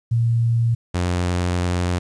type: tone pair in turn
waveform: sine / sawtooth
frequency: 116.3 / 88.8 Hz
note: A#2 / F2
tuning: -4 / +29 cents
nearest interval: perfect fourth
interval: 467 cents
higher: first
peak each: -15 dBFS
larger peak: neither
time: 0.11-0.75 / 0.94-1.99 s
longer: second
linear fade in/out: 10 ms
effects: resampled to 22050 Hz + 9-bit